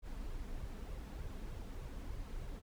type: noise with flanger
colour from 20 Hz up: brown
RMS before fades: -44 dBFS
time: 0.02-2.62 s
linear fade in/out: 50 ms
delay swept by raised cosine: 1.8 to 4.6 ms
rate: 3.3 Hz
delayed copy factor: +0.5
effects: none